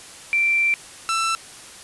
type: tone pair in turn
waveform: sine / sawtooth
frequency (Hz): 2349 / 1333.3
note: D7 / E6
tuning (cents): 0 / +19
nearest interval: minor seventh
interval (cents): 981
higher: first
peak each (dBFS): -16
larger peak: neither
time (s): 0.33-0.74 / 1.09-1.35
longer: first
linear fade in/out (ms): 0
effects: white hiss -41 dBFS RMS until 1.83 s + resampled to 24000 Hz